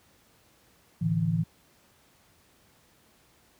sine chord, A suspended fourth, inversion none, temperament equal, 110 / 146.83 / 164.81 Hz, A2 / D3 / E3, 0 / 0 / 0 cents, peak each -30 / -31 / -25 dBFS, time 1.01-1.44 s, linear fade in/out 10 ms, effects pink hiss -62 dBFS RMS until 3.59 s + high-pass 60 Hz 12 dB/octave

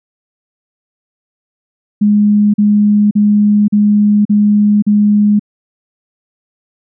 sine tone bursts, 207.7 Hz, G#3, in tune, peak -6 dBFS, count 6, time 2.01-5.395 s, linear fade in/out 10 ms, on 530 ms, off 41 ms, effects none

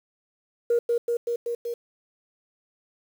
sine tone with echo, 472.8 Hz, A#4, 24 cents sharp, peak -17 dBFS, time 0.7-0.79 s, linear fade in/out 5 ms, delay 190 ms, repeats 5, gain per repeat -2 dB, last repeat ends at 1.74 s, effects tanh soft clip ceiling -15 dBFS + 8-bit

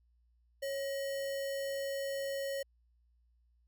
sine tone with sample-and-hold, 551 Hz, C#5, 11 cents flat, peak -34 dBFS, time 0.62-2.63 s, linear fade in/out 10 ms, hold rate 2450 Hz, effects added 59 Hz sine -67 dBFS peak until 3.67 s

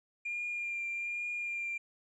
triangle tone with vibrato, 2400 Hz, D7, 37 cents sharp, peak -31 dBFS, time 0.25-1.78 s, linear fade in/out 10 ms, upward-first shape triangle, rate 1.2 Hz, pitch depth 20 cents each way, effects tanh soft clip ceiling -31 dBFS + resampled to 24000 Hz

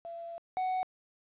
sine / triangle tone pair in turn, 677 / 743.9 Hz, E5 / F#5, +46 / +9 cents, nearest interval major second, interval 163 cents, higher second, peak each -39 / -27 dBFS, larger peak second, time 0.05-0.38 / 0.57-0.83 s, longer first, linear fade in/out 0 ms, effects resampled to 8000 Hz + 11-bit

